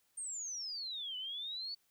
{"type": "exponential two-way sweep", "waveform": "sine", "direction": "down then up", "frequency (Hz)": [8870, 2960, 4534], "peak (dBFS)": -39, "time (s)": [0.17, 1.75], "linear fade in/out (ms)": 10, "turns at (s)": 1.17, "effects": ["white hiss -75 dBFS RMS until 1.9 s"]}